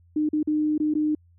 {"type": "tone with dropouts", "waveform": "sine", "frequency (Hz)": 304.3, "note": "D#4", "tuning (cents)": -38, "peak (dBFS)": -20, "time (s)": [0.16, 1.15], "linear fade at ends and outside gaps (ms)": 5, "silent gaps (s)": [[0.29, 0.331], [0.43, 0.473], [0.78, 0.8], [0.939, 0.951]], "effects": ["added 86 Hz sine -54 dBFS peak until 1.38 s"]}